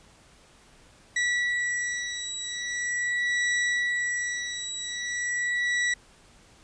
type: beating tone pair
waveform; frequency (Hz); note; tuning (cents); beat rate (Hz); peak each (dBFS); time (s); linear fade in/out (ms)
40% pulse; 1945 / 1945.42; B6 / B6; -27 / -27; 0.42; -28; 1.16-5.94; 5
effects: pink hiss -56 dBFS RMS until 6.63 s + resampled to 22050 Hz